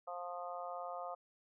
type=harmonic tone; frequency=176.4 Hz; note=F3; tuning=18 cents sharp; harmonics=3 / 4 / 5 / 6 / 7; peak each=-47 / -44 / -51 / -51 / -48 dBFS; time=0.07-1.15 s; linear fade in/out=10 ms; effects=none